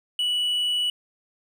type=tone; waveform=triangle; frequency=2948 Hz; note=F#7; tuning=7 cents flat; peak=-20 dBFS; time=0.19-0.9 s; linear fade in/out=2 ms; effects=none